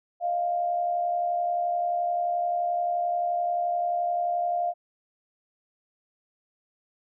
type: tone pair together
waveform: sine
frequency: 627 / 698.5 Hz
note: D#5 / F5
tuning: +13 / 0 cents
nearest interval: major second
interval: 187 cents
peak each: -33 / -24 dBFS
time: 0.2-4.74 s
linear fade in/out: 50 ms
effects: none